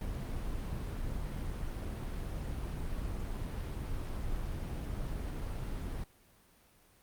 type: noise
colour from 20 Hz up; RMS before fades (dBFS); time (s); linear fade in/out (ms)
brown; -37; 0.01-6.04; 2
effects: pink hiss -64 dBFS RMS until 7.02 s + Opus 32 kbps